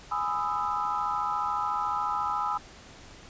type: chord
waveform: sine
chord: E major seventh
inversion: first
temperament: equal with one note detuned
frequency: 830.6 / 998.1 / 1244.5 / 1318.5 Hz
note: G#5 / B5 / D#6 / E6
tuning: 0 / +18 / 0 / 0 cents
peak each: -32 dBFS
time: 0.11-2.58 s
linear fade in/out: 10 ms
effects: pink hiss -49 dBFS RMS until 3.29 s + resampled to 16000 Hz